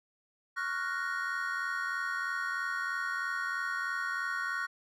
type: chord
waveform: triangle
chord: Gb major seventh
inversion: second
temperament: equal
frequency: 1108.7 / 1396.9 / 1480 / 1864.7 Hz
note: Db6 / F6 / Gb6 / Bb6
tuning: 0 / 0 / 0 / 0 cents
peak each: -37 / -36 / -34 / -36 dBFS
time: 0.56-4.67 s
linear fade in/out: 20 ms
effects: none